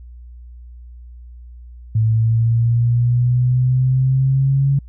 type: exponential sweep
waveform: sine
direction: up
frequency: 110 to 139.5 Hz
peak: -12 dBFS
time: 1.95-4.79 s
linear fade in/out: 5 ms
effects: added 60 Hz sine -35 dBFS peak until 4.88 s